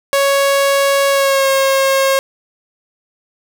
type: tone with pitch glide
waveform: sawtooth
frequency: 555 to 540.1 Hz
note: C#5 to C#5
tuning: +2 to -45 cents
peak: -7 dBFS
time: 0.13-2.19 s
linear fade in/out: 0 ms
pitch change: -47 cents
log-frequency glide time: 1.1-1.49 s
effects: none